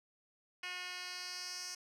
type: tone with band-pass filter sweep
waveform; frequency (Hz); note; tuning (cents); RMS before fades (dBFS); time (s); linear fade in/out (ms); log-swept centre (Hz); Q
10% pulse; 361.4; F#4; -41; -44; 0.63-1.75; 5; 3000 to 6000; 2.5
effects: none

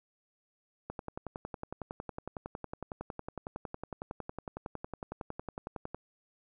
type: click train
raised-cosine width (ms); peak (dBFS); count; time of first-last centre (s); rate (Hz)
1; -24; 56; 0.9-5.946; 10.9
effects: none

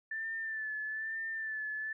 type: tone with vibrato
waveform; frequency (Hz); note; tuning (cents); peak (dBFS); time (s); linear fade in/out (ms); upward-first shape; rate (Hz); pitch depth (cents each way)
sine; 1762; A6; +2; -35; 0.11-1.93; 5; sine; 1.1; 39
effects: none

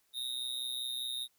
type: tone with amplitude modulation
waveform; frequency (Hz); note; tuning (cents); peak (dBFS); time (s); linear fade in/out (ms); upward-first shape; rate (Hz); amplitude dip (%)
square; 3729; A#7; 0; -32; 0.13-1.28; 50; sine; 125; 90
effects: white hiss -73 dBFS RMS until 1.38 s

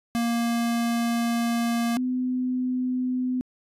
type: tone pair in turn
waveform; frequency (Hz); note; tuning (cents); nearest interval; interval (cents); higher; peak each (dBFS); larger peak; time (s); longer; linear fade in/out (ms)
square / sine; 234 / 253.1; A#3 / B3; +7 / +43; minor second; 136; second; -23; neither; 0.15-1.97 / 1.97-3.41; first; 0
effects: resampled to 32000 Hz

